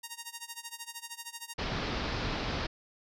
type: tone with tremolo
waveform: 5% pulse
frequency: 932.3 Hz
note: A#5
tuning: in tune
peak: -26 dBFS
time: 0.03-1.54 s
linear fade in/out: 10 ms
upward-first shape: sine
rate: 13 Hz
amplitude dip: 90%
type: low-pass noise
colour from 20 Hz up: pink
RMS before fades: -34 dBFS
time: 1.58-2.67 s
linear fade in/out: 10 ms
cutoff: 5200 Hz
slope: 48 dB/octave
effects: none